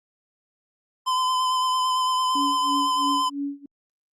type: tone with vibrato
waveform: square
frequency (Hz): 1022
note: C6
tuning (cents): -41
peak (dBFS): -21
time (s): 1.06-3.3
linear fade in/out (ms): 20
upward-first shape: sine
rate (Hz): 8.9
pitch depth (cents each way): 18
type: tone with tremolo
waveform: sine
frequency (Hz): 282.6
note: C#4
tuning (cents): +34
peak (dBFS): -24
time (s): 2.35-3.66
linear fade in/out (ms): 5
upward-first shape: sine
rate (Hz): 3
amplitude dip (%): 95
effects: low-pass 8000 Hz 12 dB/octave + Opus 48 kbps